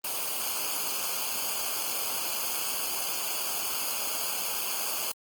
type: noise with comb filter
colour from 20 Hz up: white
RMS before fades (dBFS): -31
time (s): 0.04-5.12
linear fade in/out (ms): 5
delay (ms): 0.53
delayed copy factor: -0.8
effects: Opus 24 kbps